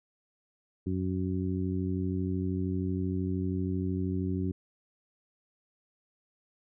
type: harmonic tone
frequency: 92.9 Hz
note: F#2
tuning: 7 cents sharp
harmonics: 1 / 2 / 3 / 4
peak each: -32 / -33 / -34 / -38 dBFS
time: 0.86-4.52 s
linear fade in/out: 10 ms
effects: none